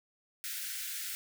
white high-pass noise, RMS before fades -39 dBFS, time 0.44-1.15 s, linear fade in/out 0 ms, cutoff 1400 Hz, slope 96 dB/octave, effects none

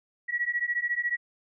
sine beating tone pair, 1918 / 1932 Hz, A#6 / B6, +49 / -39 cents, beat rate 14 Hz, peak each -29 / -29 dBFS, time 0.28-1.17 s, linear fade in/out 20 ms, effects none

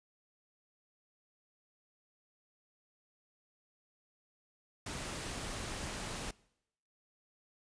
pink noise, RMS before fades -41 dBFS, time 4.86-6.31 s, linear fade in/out 5 ms, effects noise-tail reverb RT60 0.8 s tail -23 dB re dry + resampled to 22050 Hz

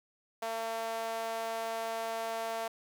sawtooth tone with high-pass filter, 226.2 Hz, A3, 48 cents sharp, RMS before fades -36 dBFS, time 0.42-2.68 s, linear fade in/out 5 ms, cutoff 670 Hz, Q 2.8, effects none

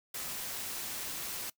white noise, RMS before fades -39 dBFS, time 0.14-1.5 s, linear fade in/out 5 ms, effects noise-tail reverb RT60 0.1 s tail -21 dB re dry

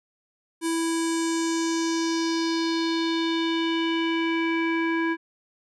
square tone with low-pass filter sweep, 329.6 Hz, E4, in tune, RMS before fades -25 dBFS, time 0.61-5.17 s, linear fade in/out 50 ms, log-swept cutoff 9700 to 1900 Hz, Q 3.2, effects none

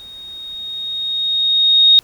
sine tone with level ramp, 3729 Hz, A#7, in tune, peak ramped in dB -34 to -5 dBFS, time 0-1.99 s, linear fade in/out 0 ms, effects pink hiss -49 dBFS RMS until 2.03 s

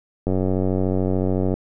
click train, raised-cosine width 2 ms, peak -9 dBFS, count 120, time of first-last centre 0.27-1.54 s, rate 93.7 Hz, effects none

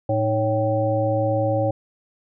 harmonic tone with a mistuned harmonic, 110.6 Hz, A2, 9 cents sharp, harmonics 1 / 3 / 5 / 7, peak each -23 / -27 / -21 / -27 dBFS, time 0.09-1.71 s, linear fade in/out 5 ms, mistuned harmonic 3, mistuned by -110 cents, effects none

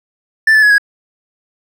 triangle tone with pitch steps, 1766 / 1740 / 1686 / 1654 Hz, A6 / A6 / G#6 / G#6, +6 / -20 / +26 / -8 cents, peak -4 dBFS, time 0.47-0.782 s, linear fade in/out 5 ms, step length 78 ms, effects none

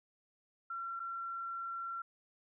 sine tone with dropouts, 1362 Hz, F6, 44 cents flat, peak -38 dBFS, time 0.7-2.02 s, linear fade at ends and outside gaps 5 ms, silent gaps 0.995-1 s, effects none

